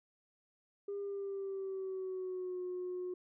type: tone with pitch glide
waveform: sine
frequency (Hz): 402.1 to 362.4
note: G4 to F#4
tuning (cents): +44 to -36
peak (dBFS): -36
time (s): 0.88-3.14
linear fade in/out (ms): 5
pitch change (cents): -180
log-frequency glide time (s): 1-2.61
effects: tanh soft clip ceiling -34 dBFS